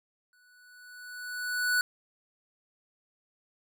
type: tone with exponential growth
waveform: square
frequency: 1480 Hz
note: F#6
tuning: in tune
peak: -23 dBFS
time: 0.33-1.81 s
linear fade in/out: 1 ms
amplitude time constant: 320 ms
effects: none